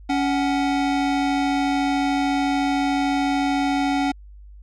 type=tone pair together; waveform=square; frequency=279.9 / 746 Hz; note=C#4 / F#5; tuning=+17 / +14 cents; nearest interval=octave + perfect fourth; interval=1697 cents; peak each=-21 / -25 dBFS; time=0.09-4.12 s; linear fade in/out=10 ms; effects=added 50 Hz sine -40 dBFS peak until 4.62 s + low-pass 5000 Hz 12 dB/octave